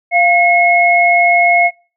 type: tone pair together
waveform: sine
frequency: 695.2 / 2173 Hz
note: F5 / C#7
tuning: -8 / -35 cents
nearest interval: octave + minor sixth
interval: 1973 cents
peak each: -10 dBFS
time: 0.11-1.71 s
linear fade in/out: 50 ms
effects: noise-tail reverb RT60 0.4 s tail -24 dB re dry